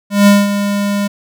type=tone with ADSR envelope; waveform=square; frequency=202.5 Hz; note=G#3; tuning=43 cents flat; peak=-4 dBFS; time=0.1-1.08 s; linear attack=170 ms; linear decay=200 ms; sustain=-10 dB; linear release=13 ms; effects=none